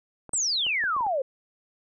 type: clicks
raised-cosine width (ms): 1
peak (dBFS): -28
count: 7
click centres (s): 0.293 / 0.335 / 0.666 / 0.839 / 0.965 / 1.008 / 1.066
type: exponential sweep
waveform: sine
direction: down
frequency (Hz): 8460 to 506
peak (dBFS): -23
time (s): 0.33-1.22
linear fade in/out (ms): 5
effects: none